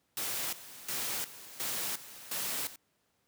white noise with tremolo, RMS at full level -35 dBFS, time 0.17-2.76 s, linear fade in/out 2 ms, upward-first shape square, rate 1.4 Hz, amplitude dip 80%, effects pink hiss -75 dBFS RMS until 3.27 s + high-pass 100 Hz 12 dB/octave

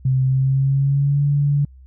sine tone with pitch glide, 130.81 to 143.48 Hz, C3 to D3, 0 to -40 cents, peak -14 dBFS, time 0.05-1.65 s, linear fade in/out 5 ms, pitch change +160 cents, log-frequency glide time 0.24-1.23 s, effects added 65 Hz sine -41 dBFS peak until 1.86 s

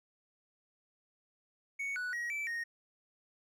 triangle tone with pitch steps, 2225 / 1478 / 1899 / 2320 / 1860 Hz, C#7 / F#6 / A#6 / D7 / A#6, +6 / -2 / +32 / -22 / -4 cents, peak -33 dBFS, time 1.79-2.64 s, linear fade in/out 10 ms, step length 170 ms, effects none

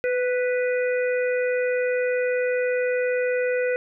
harmonic tone with a mistuned harmonic, 493.9 Hz, B4, in tune, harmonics 1 / 3 / 4 / 5, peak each -21 / -31 / -33 / -35 dBFS, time 0.04-3.76 s, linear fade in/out 0 ms, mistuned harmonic 1, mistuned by +18 cents, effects none

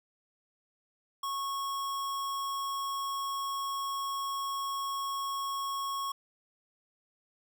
square tone, 1100 Hz, C#6, 14 cents flat, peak -33 dBFS, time 1.23-6.12 s, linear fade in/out 5 ms, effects none

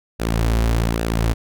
sawtooth tone with flanger, 56.5 Hz, A1, 47 cents sharp, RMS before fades -19 dBFS, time 0.19-1.34 s, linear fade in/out 20 ms, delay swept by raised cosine 0.91 to 6.71 ms, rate 1.2 Hz, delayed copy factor -0.55, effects none

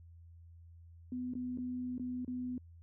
sine tone with dropouts, 250.1 Hz, B3, 22 cents sharp, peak -36 dBFS, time 1.12-2.58 s, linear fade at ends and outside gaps 2 ms, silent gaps 1.337-1.352 / 1.575-1.584 / 1.981-1.996 / 2.248-2.278 s, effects added 84 Hz sine -53 dBFS peak until 2.82 s

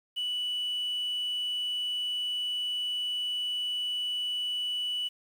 sine tone, 2960 Hz, F#7, in tune, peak -27 dBFS, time 0.16-5.09 s, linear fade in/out 20 ms, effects tanh soft clip ceiling -27 dBFS + 9-bit

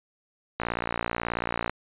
click train, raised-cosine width 0.5 ms, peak -12 dBFS, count 65, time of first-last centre 0.6-1.696 s, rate 58.4 Hz, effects resampled to 8000 Hz

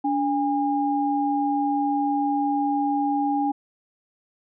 sine tone pair together, 287.4 / 813.4 Hz, D4 / G#5, -37 / -36 cents, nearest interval octave + tritone, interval 1801 cents, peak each -23 dBFS, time 0.04-3.52 s, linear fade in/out 10 ms, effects none

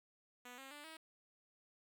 5% pulse tone with pitch steps, 246.5 / 268.8 / 293.1 / 319.7 Hz, B3 / C4 / D4 / D#4, -3 / +47 / -3 / +47 cents, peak -40 dBFS, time 0.45-0.97 s, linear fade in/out 5 ms, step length 130 ms, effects none

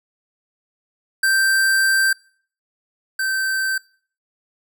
square tone pair in turn, 1566 / 1551.6 Hz, G6 / G6, -2 / -18 cents, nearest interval unison, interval 16 cents, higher first, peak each -15 / -20 dBFS, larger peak first, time 1.23-2.13 / 3.19-3.78 s, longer first, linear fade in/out 5 ms, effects noise-tail reverb RT60 0.5 s tail -24 dB re dry

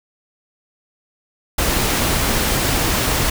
pink noise, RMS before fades -18 dBFS, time 1.58-3.3 s, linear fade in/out 5 ms, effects none

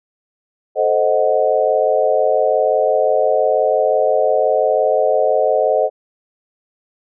sine chord, A diminished seventh, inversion none, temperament equal with one note detuned, 437.5 / 523.3 / 622.3 / 740 Hz, A4 / C5 / Eb5 / Gb5, -10 / 0 / 0 / 0 cents, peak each -19 / -17 / -16 / -20 dBFS, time 0.75-5.9 s, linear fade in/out 50 ms, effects none

